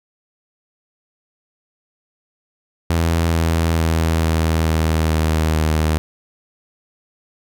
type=tone with pitch steps; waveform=sawtooth; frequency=83 / 82.19 / 81.39 / 80.59 / 79.8 / 79.02 / 78.25 Hz; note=E2 / E2 / E2 / E2 / D#2 / D#2 / D#2; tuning=+12 / -5 / -21 / -39 / +44 / +27 / +10 cents; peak=-11 dBFS; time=2.9-5.98 s; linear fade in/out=0 ms; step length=440 ms; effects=none